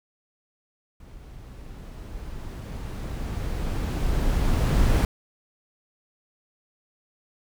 brown noise with level ramp, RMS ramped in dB -45 to -18 dBFS, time 1-5.05 s, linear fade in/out 2 ms, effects none

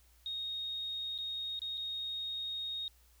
sine tone with dropouts, 3729 Hz, A#7, in tune, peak -36 dBFS, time 0.26-2.88 s, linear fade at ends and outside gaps 1 ms, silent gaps 1.179-1.186 / 1.592-1.618 / 1.773-1.777 s, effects added 60 Hz sine -63 dBFS peak until 3.2 s + white hiss -68 dBFS RMS until 3.2 s

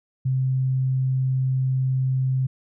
sine tone, 130.81 Hz, C3, in tune, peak -19 dBFS, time 0.25-2.47 s, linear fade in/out 10 ms, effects none

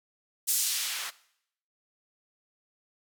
blue noise with band-pass filter sweep, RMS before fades -30 dBFS, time 0.47-1.11 s, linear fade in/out 20 ms, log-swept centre 9400 to 1200 Hz, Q 0.8, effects noise-tail reverb RT60 0.7 s tail -19 dB re dry

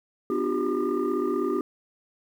sine tone cluster, 252.2 / 301.2 / 358.7 / 394.4 / 1205 Hz, B3 / D4 / F4 / G4 / D6, +36 / +44 / +46 / +11 / +44 cents, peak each -30 / -29 / -27 / -27 / -33 dBFS, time 0.3-1.61 s, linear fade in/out 2 ms, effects tanh soft clip ceiling -17 dBFS + 9-bit

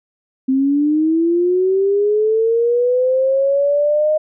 sine linear sweep, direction up, 260 to 620 Hz, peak -12 dBFS, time 0.48-4.18 s, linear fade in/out 10 ms, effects none

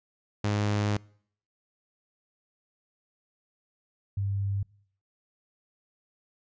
sawtooth / sine tone pair in turn, 103.83 / 99.13 Hz, G#2 / G2, 0 / +20 cents, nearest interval minor second, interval 80 cents, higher first, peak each -21 / -26 dBFS, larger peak first, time 0.44-0.97 / 4.17-4.63 s, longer first, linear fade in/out 5 ms, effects noise-tail reverb RT60 0.6 s tail -25 dB re dry + resampled to 16000 Hz

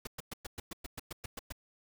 pink noise bursts, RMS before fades -41 dBFS, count 12, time 0.05-1.524 s, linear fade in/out 5 ms, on 22 ms, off 110 ms, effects none

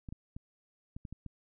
clicks, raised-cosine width 5 ms, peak -30 dBFS, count 7, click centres 0.088 / 0.125 / 0.365 / 0.965 / 1.052 / 1.126 / 1.263 s, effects none

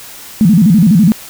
sine tone with vibrato, 191.7 Hz, G3, 38 cents flat, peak -4 dBFS, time 0.41-1.12 s, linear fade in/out 0 ms, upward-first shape square, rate 12 Hz, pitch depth 220 cents each way, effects white hiss -32 dBFS RMS until 1.29 s

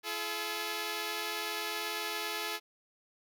5% pulse tone pair together, 340.1 / 427.7 Hz, F4 / A4, -46 / -49 cents, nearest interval major third, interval 397 cents, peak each -28 / -24 dBFS, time 0.03-2.6 s, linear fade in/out 50 ms, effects none

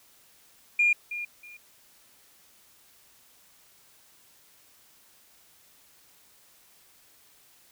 sine tone with echo, 2415 Hz, D7, 48 cents sharp, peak -18 dBFS, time 0.79-0.93 s, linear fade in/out 5 ms, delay 320 ms, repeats 2, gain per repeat -13 dB, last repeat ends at 1.57 s, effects tanh soft clip ceiling -14 dBFS + white hiss -59 dBFS RMS until 7.71 s

